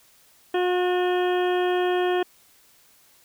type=harmonic tone with a mistuned harmonic; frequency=360 Hz; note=F#4; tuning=47 cents flat; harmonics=1 / 2 / 3 / 4 / 5 / 7 / 8 / 9; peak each=-21 / -27 / -35 / -36 / -34 / -39 / -42 / -38 dBFS; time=0.54-2.23 s; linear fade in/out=5 ms; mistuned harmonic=4; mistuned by=+21 cents; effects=white hiss -57 dBFS RMS until 3.24 s